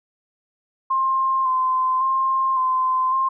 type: tone with vibrato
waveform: sine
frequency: 1046.5 Hz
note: C6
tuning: in tune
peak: -17 dBFS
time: 0.9-3.29 s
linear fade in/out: 10 ms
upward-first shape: square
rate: 0.9 Hz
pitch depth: 21 cents each way
effects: none